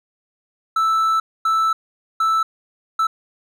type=tone bursts at uneven times; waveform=triangle; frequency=1318.5 Hz; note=E6; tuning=in tune; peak=-13 dBFS; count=4; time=0.76-1.2 / 1.45-1.73 / 2.2-2.43 / 2.99-3.07 s; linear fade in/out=5 ms; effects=none